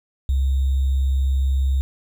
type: tone with sample-and-hold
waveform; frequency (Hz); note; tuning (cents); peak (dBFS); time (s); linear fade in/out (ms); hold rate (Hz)
sine; 67; C2; +42; -16; 0.29-1.81; 0; 3675
effects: none